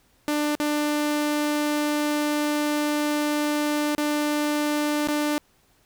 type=tone with dropouts; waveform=sawtooth; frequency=297 Hz; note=D4; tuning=20 cents sharp; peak=-18 dBFS; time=0.28-5.38 s; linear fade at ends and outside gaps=0 ms; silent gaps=0.552-0.6 / 3.95-3.98 / 5.073-5.086 s; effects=pink hiss -62 dBFS RMS until 5.85 s